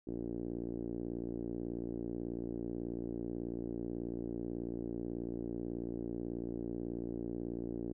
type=tone with low-pass filter; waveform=5% pulse; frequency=58.27 Hz; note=A#1; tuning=in tune; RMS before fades=-40 dBFS; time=0.07-7.93 s; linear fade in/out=5 ms; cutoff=330 Hz; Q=2.9; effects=none